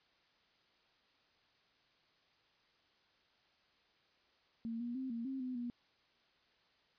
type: tone with pitch steps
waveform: sine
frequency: 228.7 / 239.2 / 262 / 231.9 / 266.7 / 254.2 / 240.9 Hz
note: A#3 / A#3 / C4 / A#3 / C4 / C4 / B3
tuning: -33 / +45 / +2 / -9 / +33 / -50 / -43 cents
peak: -38 dBFS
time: 4.65-5.7 s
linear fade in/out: 0 ms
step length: 150 ms
effects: white hiss -72 dBFS RMS until 6.98 s + resampled to 11025 Hz

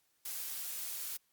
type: noise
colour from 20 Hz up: blue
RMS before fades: -40 dBFS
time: 0.25-1.17 s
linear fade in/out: 5 ms
effects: white hiss -75 dBFS RMS until 1.32 s + Opus 48 kbps

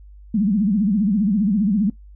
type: tone with vibrato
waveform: sine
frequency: 204.2 Hz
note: G#3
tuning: 29 cents flat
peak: -15 dBFS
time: 0.34-1.9 s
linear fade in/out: 5 ms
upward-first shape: sine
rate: 15 Hz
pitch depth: 180 cents each way
effects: noise-tail reverb RT60 0.1 s tail -17 dB re dry + added 50 Hz sine -40 dBFS peak until 2.15 s

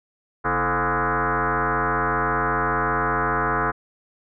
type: tone with frequency modulation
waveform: sine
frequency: 138.59 Hz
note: C#3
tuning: in tune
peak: -19 dBFS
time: 0.44-3.72 s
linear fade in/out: 20 ms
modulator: 192 Hz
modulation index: 7.8
effects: none

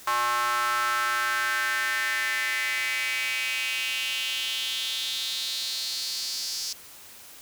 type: tone with high-pass filter sweep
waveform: square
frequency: 120 Hz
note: B2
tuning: 49 cents flat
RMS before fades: -28 dBFS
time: 0.07-6.73 s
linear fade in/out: 5 ms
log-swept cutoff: 1100 to 5200 Hz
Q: 4.3
effects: white hiss -47 dBFS RMS until 7.41 s

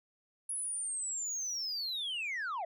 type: linear sweep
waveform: sine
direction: down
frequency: 10530 to 622.3 Hz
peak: -32 dBFS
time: 0.49-2.65 s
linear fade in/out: 5 ms
effects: tanh soft clip ceiling -33 dBFS

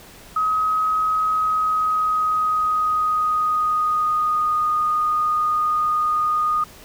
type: tone with pitch glide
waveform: sine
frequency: 1268 to 1231.2 Hz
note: D#6 to D#6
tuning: +32 to -19 cents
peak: -17 dBFS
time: 0.36-6.64 s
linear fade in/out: 5 ms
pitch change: -51 cents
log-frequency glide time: 1.24-4.73 s
effects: pink hiss -44 dBFS RMS until 6.84 s

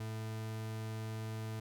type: tone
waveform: 40% pulse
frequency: 110.2 Hz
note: A2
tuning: 3 cents sharp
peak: -38 dBFS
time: 0-1.6 s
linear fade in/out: 5 ms
effects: none

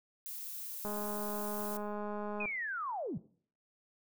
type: noise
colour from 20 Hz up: violet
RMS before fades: -43 dBFS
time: 0.26-1.77 s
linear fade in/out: 0 ms
type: click train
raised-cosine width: 1 ms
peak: -27 dBFS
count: 335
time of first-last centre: 0.85-2.456 s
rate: 208 Hz
type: linear sweep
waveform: sine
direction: down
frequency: 2554 to 118.1 Hz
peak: -35 dBFS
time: 2.4-3.18 s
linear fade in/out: 5 ms
effects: noise-tail reverb RT60 0.5 s tail -18 dB re dry

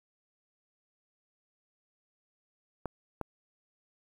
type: clicks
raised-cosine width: 1 ms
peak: -20 dBFS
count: 2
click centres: 2.857 / 3.213 s
effects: 9-bit

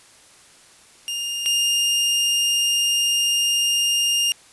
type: tone pair in turn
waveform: sawtooth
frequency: 2817 / 2817 Hz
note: F7 / F7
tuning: +14 / +14 cents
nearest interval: unison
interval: 0 cents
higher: neither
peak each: -21 / -14 dBFS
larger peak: second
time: 1.08-1.46 / 1.46-4.32 s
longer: second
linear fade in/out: 0 ms
effects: white hiss -50 dBFS RMS until 4.52 s + resampled to 24000 Hz

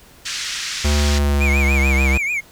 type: band-pass noise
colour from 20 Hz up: white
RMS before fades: -26 dBFS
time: 0.25-1.19 s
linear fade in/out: 10 ms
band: 1500 to 6400 Hz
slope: 24 dB/octave
type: tone with pitch glide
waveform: square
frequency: 73.42 to 67.33 Hz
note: D2 to C#2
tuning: 0 to -50 cents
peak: -15 dBFS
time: 0.84-2.18 s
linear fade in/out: 10 ms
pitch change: -150 cents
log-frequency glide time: 0.96-1.97 s
type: tone with vibrato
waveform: triangle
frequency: 2308 Hz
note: D7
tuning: 31 cents flat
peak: -17 dBFS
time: 1.4-2.41 s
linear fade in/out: 20 ms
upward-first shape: triangle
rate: 6.8 Hz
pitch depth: 150 cents each way
effects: pink hiss -47 dBFS RMS until 2.51 s

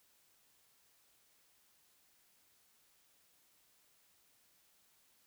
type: silence
effects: white hiss -71 dBFS RMS until 5.26 s

